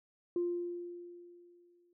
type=tone with exponential decay; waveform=sine; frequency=349.2 Hz; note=F4; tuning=in tune; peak=-28 dBFS; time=0.36-1.93 s; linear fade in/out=2 ms; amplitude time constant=340 ms; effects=tanh soft clip ceiling -25 dBFS